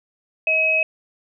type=tone pair together; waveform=sine; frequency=635.1 / 2552 Hz; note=D#5 / D#7; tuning=+35 / +43 cents; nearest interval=2 octaves; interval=2408 cents; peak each=-24 / -16 dBFS; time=0.47-0.83 s; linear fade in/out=2 ms; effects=none